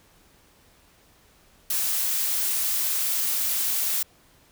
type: noise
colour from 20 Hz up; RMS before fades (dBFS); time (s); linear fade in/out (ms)
blue; -25; 1.7-4.03; 5
effects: pink hiss -58 dBFS RMS until 4.51 s